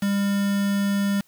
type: tone with quantisation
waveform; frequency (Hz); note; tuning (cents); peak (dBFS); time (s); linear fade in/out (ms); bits
triangle; 200; G3; +35; -18; 0.02-1.21; 5; 5
effects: white hiss -60 dBFS RMS until 1.27 s